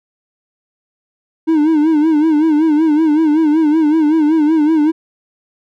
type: tone with vibrato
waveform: triangle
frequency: 309.7 Hz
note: D#4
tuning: 8 cents flat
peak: -7 dBFS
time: 1.47-4.92 s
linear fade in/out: 20 ms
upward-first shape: sine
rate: 5.3 Hz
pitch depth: 91 cents each way
effects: none